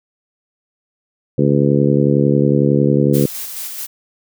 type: harmonic tone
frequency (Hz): 71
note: C#2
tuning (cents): +42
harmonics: 2 / 3 / 4 / 5 / 6 / 7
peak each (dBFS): -15 / -17 / -18 / -19 / -20 / -20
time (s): 1.38-3.26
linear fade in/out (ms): 5
type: noise with tremolo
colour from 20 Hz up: blue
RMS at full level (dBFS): -26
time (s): 3.13-3.87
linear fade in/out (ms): 20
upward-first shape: square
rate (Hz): 4.6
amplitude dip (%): 30
effects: none